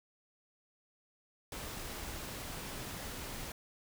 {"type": "noise", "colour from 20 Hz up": "pink", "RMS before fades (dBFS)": -43, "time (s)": [1.52, 3.52], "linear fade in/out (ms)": 2, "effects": []}